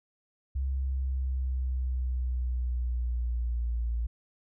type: linear sweep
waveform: sine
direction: down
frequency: 67.1 to 57.5 Hz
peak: -27 dBFS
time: 0.55-4.07 s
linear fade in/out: 10 ms
effects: none